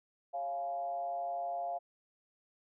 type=tone with frequency modulation; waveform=sine; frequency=696 Hz; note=F5; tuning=6 cents flat; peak=-34 dBFS; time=0.33-1.79 s; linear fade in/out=20 ms; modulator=147 Hz; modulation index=0.59; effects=none